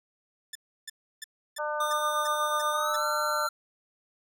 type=tone bursts; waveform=10% pulse; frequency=1760 Hz; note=A6; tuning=in tune; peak=-27 dBFS; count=8; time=0.53-2.962 s; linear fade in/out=5 ms; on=24 ms; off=320 ms
type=harmonic tone; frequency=300.2 Hz; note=D4; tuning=38 cents sharp; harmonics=2 / 3 / 4 / 5; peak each=-32 / -34 / -35 / -36 dBFS; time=1.58-3.48 s; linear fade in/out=20 ms
type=tone with pitch glide; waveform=square; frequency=1209 to 1364.9 Hz; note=D6 to F6; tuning=+50 to -40 cents; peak=-29 dBFS; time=1.8-3.49 s; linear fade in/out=5 ms; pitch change=+210 cents; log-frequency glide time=2.72-3.05 s
effects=none

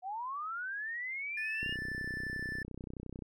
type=linear sweep; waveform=sine; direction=up; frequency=714 to 2908 Hz; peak=-36 dBFS; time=0.02-1.77 s; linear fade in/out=50 ms
type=tone; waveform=triangle; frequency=1760 Hz; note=A6; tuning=in tune; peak=-35 dBFS; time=1.37-2.63 s; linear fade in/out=5 ms
type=click train; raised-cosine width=3 ms; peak=-30 dBFS; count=51; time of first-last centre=1.63-3.222 s; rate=31.4 Hz
effects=none

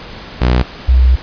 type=tone pair in turn; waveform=sawtooth / sine; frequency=61.74 / 63.33 Hz; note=B1 / B1; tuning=0 / +44 cents; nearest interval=unison; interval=44 cents; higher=second; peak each=-5 dBFS; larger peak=neither; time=0.41-0.63 / 0.88-1.16 s; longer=second; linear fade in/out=10 ms; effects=pink hiss -31 dBFS RMS until 1.22 s + resampled to 11025 Hz

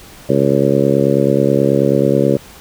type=harmonic tone; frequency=69.3 Hz; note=C#2; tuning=in tune; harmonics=2 / 3 / 4 / 5 / 6 / 7 / 8; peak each=-18 / -18 / -18 / -18 / -18 / -18 / -18 dBFS; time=0.29-2.37 s; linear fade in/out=5 ms; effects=pink hiss -39 dBFS RMS until 2.6 s

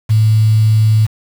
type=tone with quantisation; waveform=sine; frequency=109 Hz; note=A2; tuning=16 cents flat; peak=-7 dBFS; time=0.09-1.07 s; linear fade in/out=20 ms; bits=5; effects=none

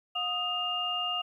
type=tone cluster; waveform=sine; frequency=719 / 1248 / 2817 Hz; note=F#5 / D#6 / F7; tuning=-50 / +5 / +14 cents; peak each=-36 / -36 / -30 dBFS; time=0.15-1.22 s; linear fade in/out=10 ms; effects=11-bit

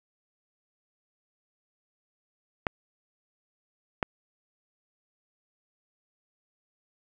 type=clicks; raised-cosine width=0.5 ms; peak=-10 dBFS; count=2; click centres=2.668 / 4.028 s; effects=none

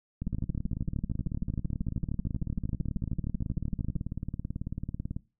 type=two click trains; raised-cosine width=5 ms; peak=-21 / -19 dBFS; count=91 / 49; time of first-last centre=0.22-5.165 / 0.27-3.962 s; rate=18.2 / 13 Hz; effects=noise-tail reverb RT60 0.3 s tail -21 dB re dry

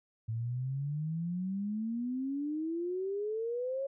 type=exponential sweep; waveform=sine; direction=up; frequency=110 to 554.4 Hz; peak=-32 dBFS; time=0.28-3.87 s; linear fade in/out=10 ms; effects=none

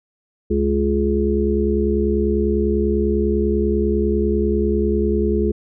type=harmonic tone; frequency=70.1 Hz; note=C#2; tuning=20 cents sharp; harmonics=1 / 3 / 5 / 6; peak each=-21 / -21 / -21 / -21 dBFS; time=0.5-5.52 s; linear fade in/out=10 ms; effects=none

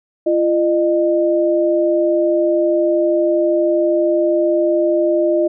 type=tone pair together; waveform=sine; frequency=342.5 / 609.8 Hz; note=F4 / D#5; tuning=-34 / -35 cents; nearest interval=minor seventh; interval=999 cents; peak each=-15 dBFS; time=0.26-5.48 s; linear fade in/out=10 ms; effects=none

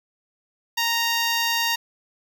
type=tone; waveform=10% pulse; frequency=930 Hz; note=A#5; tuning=4 cents flat; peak=-12 dBFS; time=0.77-1.76 s; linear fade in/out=10 ms; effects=9-bit

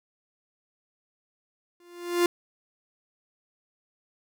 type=tone with exponential growth; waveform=45% pulse; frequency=349.2 Hz; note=F4; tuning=in tune; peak=-17 dBFS; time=1.8-2.26 s; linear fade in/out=2 ms; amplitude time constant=100 ms; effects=none

